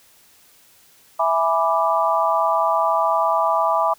sine chord, E dominant seventh, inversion none, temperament equal, 659.3 / 830.6 / 987.8 / 1174.7 Hz, E5 / G#5 / B5 / D6, 0 / 0 / 0 / 0 cents, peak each -21 / -23 / -21 / -21 dBFS, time 1.19-3.94 s, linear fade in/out 10 ms, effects white hiss -53 dBFS RMS until 3.98 s

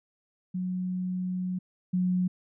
sine tone pair in turn, 183 / 181.95 Hz, F#3 / F#3, -19 / -29 cents, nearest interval unison, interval 10 cents, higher first, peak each -28 / -23 dBFS, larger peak second, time 0.54-1.59 / 1.93-2.28 s, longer first, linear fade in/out 10 ms, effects none

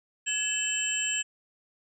sine tone cluster, 1692 / 2637 / 3056 / 7600 Hz, G#6 / E7 / G7 / A#8, +32 / 0 / -45 / +33 cents, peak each -37 / -32 / -32 / -30 dBFS, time 0.26-1.23 s, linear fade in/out 20 ms, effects none

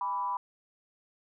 sine tone with frequency modulation, 987.8 Hz, B5, in tune, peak -29 dBFS, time 0.01-0.37 s, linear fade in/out 2 ms, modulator 175 Hz, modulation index 0.56, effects none

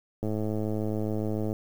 click train, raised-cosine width 2 ms, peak -18 dBFS, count 140, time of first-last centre 0.23-1.529 s, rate 107 Hz, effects 8-bit

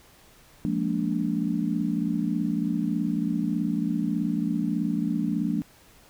sine chord, Bb dominant seventh, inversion second, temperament just, 174.81 / 209.8 / 233.1 / 291.4 Hz, F3 / Ab3 / Bb3 / D4, +2 / +18 / 0 / -13 cents, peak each -29 dBFS, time 0.65-5.62 s, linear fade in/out 0 ms, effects pink hiss -55 dBFS RMS until 6.09 s

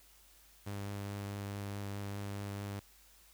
sawtooth tone with vibrato, 100.7 Hz, G2, 47 cents sharp, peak -35 dBFS, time 0.66-2.8 s, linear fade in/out 10 ms, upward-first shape triangle, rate 4.7 Hz, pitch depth 12 cents each way, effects added 50 Hz sine -66 dBFS peak until 3.33 s + white hiss -63 dBFS RMS until 3.33 s

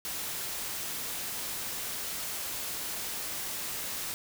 white noise, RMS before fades -36 dBFS, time 0.05-4.14 s, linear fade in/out 0 ms, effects none

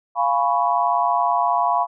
sine chord, C# dominant seventh, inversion first, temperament equal, 698.5 / 830.6 / 987.8 / 1108.7 Hz, E#5 / G#5 / B5 / C#6, 0 / 0 / 0 / 0 cents, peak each -21 / -24 / -20 / -24 dBFS, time 0.15-1.87 s, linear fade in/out 50 ms, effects none

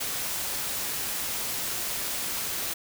white noise, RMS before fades -31 dBFS, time 0-2.74 s, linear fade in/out 10 ms, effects none

